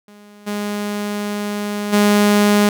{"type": "tone with level steps", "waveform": "sawtooth", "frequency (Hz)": 206.5, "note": "G#3", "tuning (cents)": -10, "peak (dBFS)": [-37, -17, -7], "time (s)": [0.08, 2.69], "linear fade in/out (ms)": 2, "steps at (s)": [0.46, 1.92], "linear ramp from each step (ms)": 20, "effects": []}